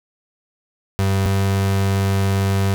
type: tone pair in turn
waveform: 35% pulse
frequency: 97.1 / 97.6 Hz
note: G2 / G2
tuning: -16 / -7 cents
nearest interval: unison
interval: 9 cents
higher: second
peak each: -14 dBFS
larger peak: neither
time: 0.99-1.26 / 1.26-2.74 s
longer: second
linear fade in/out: 0 ms
effects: none